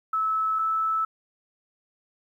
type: tone pair in turn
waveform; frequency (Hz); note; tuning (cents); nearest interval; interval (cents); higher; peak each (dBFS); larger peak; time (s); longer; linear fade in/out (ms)
sine; 1302 / 1310.3; E6 / E6; -22 / -11; unison; 11; second; -22; neither; 0.13-0.59 / 0.59-1.05; neither; 5
effects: 10-bit